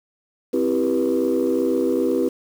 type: chord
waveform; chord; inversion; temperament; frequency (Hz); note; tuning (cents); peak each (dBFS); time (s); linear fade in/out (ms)
sine; C major seventh; none; equal with one note detuned; 261.6 / 329.6 / 392 / 486.5; C4 / E4 / G4 / B4; 0 / 0 / 0 / -26; -22; 0.53-2.29; 10
effects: tanh soft clip ceiling -11 dBFS + 7-bit